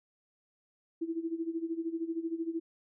sine tone with tremolo, 329.6 Hz, E4, in tune, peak -29 dBFS, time 1.01-2.6 s, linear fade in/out 10 ms, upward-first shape sine, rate 13 Hz, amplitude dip 80%, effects none

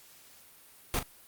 pink noise with echo, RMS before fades -29 dBFS, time 0.94-0.99 s, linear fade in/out 0 ms, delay 38 ms, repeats 1, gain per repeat -10 dB, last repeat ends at 1.028 s, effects white hiss -56 dBFS RMS until 1.27 s + Opus 48 kbps

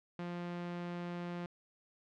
sawtooth tone, 174.61 Hz, F3, in tune, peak -35 dBFS, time 0.19-1.46 s, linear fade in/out 2 ms, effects low-pass 3000 Hz 12 dB/octave

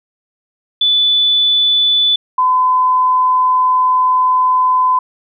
sine tone pair in turn, 3480 / 1015.1 Hz, A7 / B5, -20 / +47 cents, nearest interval octave + major sixth, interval 2133 cents, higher first, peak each -9 dBFS, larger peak neither, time 0.81-2.16 / 2.38-4.99 s, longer second, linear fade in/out 5 ms, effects none

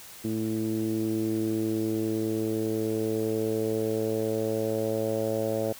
10% pulse tone with low-pass filter sweep, 110 Hz, A2, in tune, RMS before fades -28 dBFS, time 0.24-5.73 s, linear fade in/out 10 ms, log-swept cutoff 290 to 590 Hz, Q 3.5, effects white hiss -46 dBFS RMS until 5.79 s

